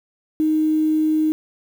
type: tone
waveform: sine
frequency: 311.1 Hz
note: D#4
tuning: in tune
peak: -15 dBFS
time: 0.4-1.32 s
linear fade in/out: 0 ms
effects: 7-bit